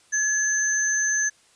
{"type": "tone pair together", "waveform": "sine", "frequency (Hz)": [1700, 6214], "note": ["G#6", "G8"], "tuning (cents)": [40, -16], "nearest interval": "octave + minor seventh", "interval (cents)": 2244, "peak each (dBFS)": -23, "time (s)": [0.12, 1.3], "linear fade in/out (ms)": 20, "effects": ["white hiss -58 dBFS RMS until 1.55 s", "resampled to 22050 Hz"]}